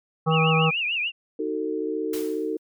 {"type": "harmonic tone", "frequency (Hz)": 160, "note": "D#3", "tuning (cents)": 49, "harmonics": [1, 3, 5, 7, 8], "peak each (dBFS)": [-20, -25, -27, -28, -29], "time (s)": [0.26, 0.71], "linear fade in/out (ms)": 20}
{"type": "tone with vibrato", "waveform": "sine", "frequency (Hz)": 2637, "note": "E7", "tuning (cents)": 0, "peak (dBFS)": -23, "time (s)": [0.3, 1.12], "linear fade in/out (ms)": 50, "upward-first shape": "triangle", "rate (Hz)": 6.7, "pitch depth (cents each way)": 190}
{"type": "chord", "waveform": "sine", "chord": "D# diminished", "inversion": "none", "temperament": "just", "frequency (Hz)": [311.1, 373.4, 448], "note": ["D#4", "F#4", "A4"], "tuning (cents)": [0, 16, 31], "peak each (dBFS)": [-29, -31, -28], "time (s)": [1.39, 2.57], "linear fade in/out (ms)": 5}
{"type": "noise with exponential decay", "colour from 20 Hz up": "white", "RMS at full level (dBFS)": -34, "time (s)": [2.13, 2.59], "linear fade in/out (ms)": 5, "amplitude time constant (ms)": 100}
{"effects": []}